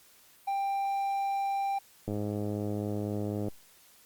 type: tone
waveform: triangle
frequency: 790 Hz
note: G5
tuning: 13 cents sharp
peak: -26 dBFS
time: 0.47-1.79 s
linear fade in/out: 10 ms
type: click train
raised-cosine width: 2 ms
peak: -21 dBFS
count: 147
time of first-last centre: 2.08-3.484 s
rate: 104 Hz
effects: white hiss -59 dBFS RMS until 4.05 s + Opus 48 kbps